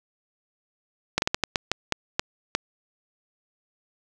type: slowing click train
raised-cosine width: 0.2 ms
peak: -4 dBFS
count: 10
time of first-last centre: 1.18-2.55 s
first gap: 41 ms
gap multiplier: 1.31
effects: none